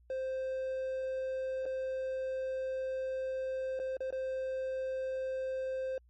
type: tone with dropouts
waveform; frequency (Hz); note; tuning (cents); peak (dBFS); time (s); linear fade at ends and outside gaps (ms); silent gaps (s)
triangle; 523.3; C5; 0; -31; 0.1-5.98; 2; 1.656-1.661 / 3.792-3.798 / 3.969-4.005 / 4.106-4.125
effects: added 60 Hz sine -60 dBFS peak until 6.09 s + MP3 32 kbps